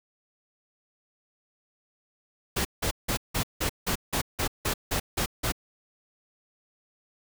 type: noise bursts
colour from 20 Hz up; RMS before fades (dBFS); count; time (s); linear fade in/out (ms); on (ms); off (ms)
pink; -27; 12; 2.56-5.522; 10; 91; 170
effects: none